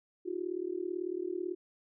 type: tone with amplitude modulation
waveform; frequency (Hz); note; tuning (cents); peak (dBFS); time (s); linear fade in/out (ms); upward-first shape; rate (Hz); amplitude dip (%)
sine; 358.2; F4; +44; -29; 0.25-1.55; 20; sine; 38.1; 95
effects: none